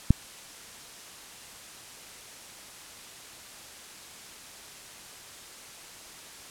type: click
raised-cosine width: 5 ms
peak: -4 dBFS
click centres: 0.106 s
effects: white hiss -46 dBFS RMS until 6.5 s + low-pass 10000 Hz 12 dB/octave